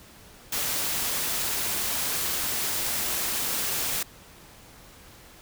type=noise; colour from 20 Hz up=white; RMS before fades=-28 dBFS; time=0.52-4.03 s; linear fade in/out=5 ms; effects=pink hiss -50 dBFS RMS until 5.41 s